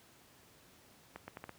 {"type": "accelerating click train", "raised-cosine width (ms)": 0.5, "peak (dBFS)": -29, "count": 5, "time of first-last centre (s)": [1.16, 1.493], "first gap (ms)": 120, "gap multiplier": 0.76, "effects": ["pink hiss -62 dBFS RMS until 1.58 s", "high-pass 80 Hz 12 dB/octave"]}